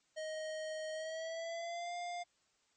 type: tone with pitch glide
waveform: square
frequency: 626 to 702.7 Hz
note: D#5 to F5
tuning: +10 to +10 cents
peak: -40 dBFS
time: 0.16-2.24 s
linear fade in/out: 20 ms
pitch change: +200 cents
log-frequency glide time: 0.92-1.95 s
effects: white hiss -75 dBFS RMS until 2.76 s + MP3 32 kbps